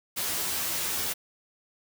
white noise with comb filter, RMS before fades -30 dBFS, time 0.16-1.14 s, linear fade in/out 20 ms, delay 12 ms, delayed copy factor +0.7, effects none

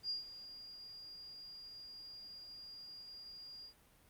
sine tone with ADSR envelope, 4821 Hz, D8, 45 cents sharp, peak -35 dBFS, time 0.03-3.74 s, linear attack 65 ms, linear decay 140 ms, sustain -14 dB, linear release 87 ms, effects pink hiss -67 dBFS RMS until 4.09 s + Opus 48 kbps

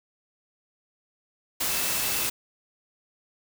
sine tone in noise, 2637 Hz, E7, in tune, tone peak -38 dBFS, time 1.69-2.27 s, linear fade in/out 10 ms, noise white, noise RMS -27 dBFS, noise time 1.6-2.3 s, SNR -14 dB, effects none

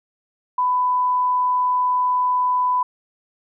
sine tone, 998 Hz, B5, 18 cents sharp, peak -16 dBFS, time 0.58-2.83 s, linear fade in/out 5 ms, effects none

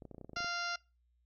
clicks, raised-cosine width 2 ms, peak -35 dBFS, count 12, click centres 0.022 / 0.053 / 0.113 / 0.146 / 0.182 / 0.213 / 0.246 / 0.295 / 0.333 / 0.369 / 0.405 / 0.445 s
harmonic tone, 695 Hz, F5, 9 cents flat, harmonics 1 / 2 / 3 / 4 / 5 / 6 / 7 / 8 / 9, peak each -44 / -37 / -46 / -45 / -52 / -46 / -46 / -45 / -55 dBFS, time 0.36-0.76 s, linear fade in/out 5 ms
effects noise-tail reverb RT60 0.3 s tail -25 dB re dry + added 60 Hz sine -70 dBFS peak until 1.25 s

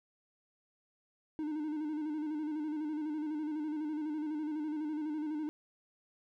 triangle tone with vibrato, 304.9 Hz, D#4, 35 cents flat, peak -32 dBFS, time 1.39-5.49 s, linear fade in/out 0 ms, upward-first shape square, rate 12 Hz, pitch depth 45 cents each way, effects none

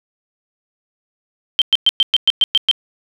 sine tone bursts, 3136 Hz, G7, in tune, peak -8 dBFS, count 9, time 1.59-2.713 s, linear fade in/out 0 ms, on 27 ms, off 110 ms, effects 8-bit

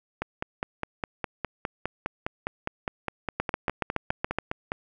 two click trains, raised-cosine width 0.5 ms, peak -10 / -13 dBFS, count 8 / 23, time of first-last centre 3.4-4.386 / 0.22-4.719 s, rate 7.1 / 4.89 Hz, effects none

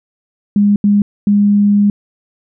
sine tone bursts at uneven times, 204.3 Hz, G#3, 28 cents flat, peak -7 dBFS, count 3, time 0.56-0.76 / 0.84-1.02 / 1.27-1.9 s, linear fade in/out 2 ms, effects none

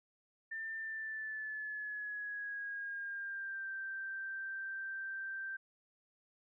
sine tone with pitch glide, 1790 to 1567.3 Hz, A6 to G6, +29 to -1 cents, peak -39 dBFS, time 0.51-5.57 s, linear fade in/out 10 ms, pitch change -230 cents, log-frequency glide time 0.77-3.7 s, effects none

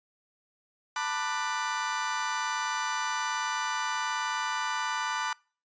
35% pulse chord, B minor seventh, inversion third, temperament just, 889 / 987.8 / 1185.3 / 1481.6 Hz, A5 / B5 / D6 / F#6, +18 / 0 / +16 / +2 cents, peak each -33 dBFS, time 0.96-5.33 s, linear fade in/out 2 ms, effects noise-tail reverb RT60 0.4 s tail -26 dB re dry + resampled to 16000 Hz

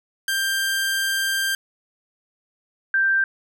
sawtooth / sine tone pair in turn, 1583 / 1573 Hz, G6 / G6, +17 / +6 cents, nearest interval unison, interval 11 cents, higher first, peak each -17 / -16 dBFS, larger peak second, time 0.28-1.55 / 2.94-3.24 s, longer first, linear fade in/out 2 ms, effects none

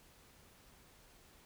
silence, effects pink hiss -63 dBFS RMS until 1.45 s

